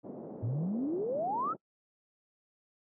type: band-pass noise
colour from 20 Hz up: pink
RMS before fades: -44 dBFS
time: 0.03-1.57 s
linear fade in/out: 20 ms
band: 180 to 630 Hz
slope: 24 dB/octave
type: exponential sweep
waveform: sine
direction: up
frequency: 103.83 to 1371 Hz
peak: -30 dBFS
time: 0.42-1.54 s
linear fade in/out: 20 ms
effects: noise-tail reverb RT60 0.1 s tail -26 dB re dry